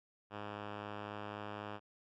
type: tone with low-pass filter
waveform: 5% pulse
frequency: 103.83 Hz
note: G#2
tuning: in tune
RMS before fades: -45 dBFS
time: 0.3-1.8 s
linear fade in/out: 50 ms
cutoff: 2300 Hz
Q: 1.4
effects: none